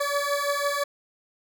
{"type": "beating tone pair", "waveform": "20% pulse", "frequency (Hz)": [568, 574], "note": ["C#5", "D5"], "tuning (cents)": [42, -40], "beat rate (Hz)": 6, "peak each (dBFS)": -22, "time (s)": [0, 0.84], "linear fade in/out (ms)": 10, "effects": []}